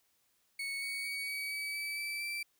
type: tone with pitch steps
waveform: 35% pulse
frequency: 2217 / 2234 / 2251 / 2268 / 2285 / 2302 / 2319 / 2337 Hz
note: C#7 / C#7 / C#7 / C#7 / D7 / D7 / D7 / D7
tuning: 0 / +13 / +26 / +39 / -48 / -35 / -22 / -9 cents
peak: -34 dBFS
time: 0.59-2.43 s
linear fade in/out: 5 ms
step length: 230 ms
effects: white hiss -74 dBFS RMS until 2.59 s